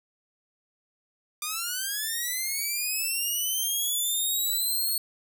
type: linear sweep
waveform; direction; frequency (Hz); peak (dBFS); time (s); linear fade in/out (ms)
5% pulse; up; 1193 to 4355; -18; 1.42-4.98; 2
effects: none